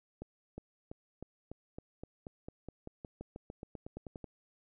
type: accelerating click train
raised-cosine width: 2 ms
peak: -30 dBFS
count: 22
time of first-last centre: 0.22-4.243 s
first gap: 360 ms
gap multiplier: 0.93
effects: none